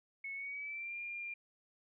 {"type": "tone with pitch glide", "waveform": "sine", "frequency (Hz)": [2200, 2399], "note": ["C#7", "D7"], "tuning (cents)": [-14, 36], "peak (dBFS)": -40, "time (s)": [0.24, 1.34], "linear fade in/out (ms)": 5, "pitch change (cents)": 150, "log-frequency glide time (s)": [0.34, 0.96], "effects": []}